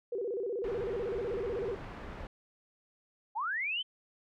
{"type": "tone with vibrato", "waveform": "sine", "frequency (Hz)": 431.6, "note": "A4", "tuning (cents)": -33, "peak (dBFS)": -32, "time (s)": [0.12, 1.75], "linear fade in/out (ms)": 5, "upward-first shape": "square", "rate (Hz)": 16, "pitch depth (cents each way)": 180}
{"type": "low-pass noise", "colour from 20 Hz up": "pink", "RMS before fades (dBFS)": -44, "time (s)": [0.64, 2.27], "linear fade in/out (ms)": 2, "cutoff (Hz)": 1800, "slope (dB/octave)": 12}
{"type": "linear sweep", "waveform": "sine", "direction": "up", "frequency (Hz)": [784, 3144], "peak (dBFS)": -31, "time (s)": [3.35, 3.83], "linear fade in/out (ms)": 20}
{"effects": []}